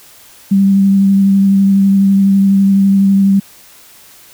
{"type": "tone with vibrato", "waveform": "sine", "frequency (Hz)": 196, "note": "G3", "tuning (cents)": 0, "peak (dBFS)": -6, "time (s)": [0.51, 3.4], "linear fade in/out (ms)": 10, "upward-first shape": "triangle", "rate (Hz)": 12, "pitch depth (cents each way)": 18, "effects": ["white hiss -41 dBFS RMS until 4.33 s"]}